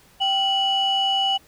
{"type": "tone pair together", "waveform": "sine", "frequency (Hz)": [780, 2945], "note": ["G5", "F#7"], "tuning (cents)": [-9, -9], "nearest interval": "octave + major seventh", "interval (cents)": 2300, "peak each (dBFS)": [-21, -19], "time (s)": [0.2, 1.38], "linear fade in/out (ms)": 20, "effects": ["tanh soft clip ceiling -13 dBFS", "pink hiss -54 dBFS RMS until 1.47 s"]}